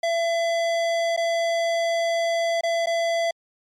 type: tone with dropouts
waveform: square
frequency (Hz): 672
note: E5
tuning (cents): +33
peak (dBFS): -21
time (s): 0.03-3.31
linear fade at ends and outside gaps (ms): 5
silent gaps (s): 1.165-1.174 / 2.61-2.634 / 2.86-2.869
effects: low-pass 6000 Hz 12 dB/octave + MP3 96 kbps